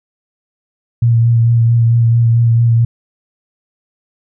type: tone with vibrato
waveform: sine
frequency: 116.54 Hz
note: A#2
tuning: in tune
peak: -7 dBFS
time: 1.02-2.85 s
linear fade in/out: 5 ms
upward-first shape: sine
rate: 4.5 Hz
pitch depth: 21 cents each way
effects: none